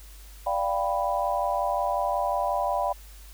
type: chord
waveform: sine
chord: G dominant seventh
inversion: second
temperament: equal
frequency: 587.3 / 698.5 / 784 / 987.8 Hz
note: D5 / F5 / G5 / B5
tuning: 0 / 0 / 0 / 0 cents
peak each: -29 dBFS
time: 0.46-2.93 s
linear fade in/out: 10 ms
effects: added 50 Hz sine -44 dBFS peak until 3.33 s + white hiss -52 dBFS RMS until 3.33 s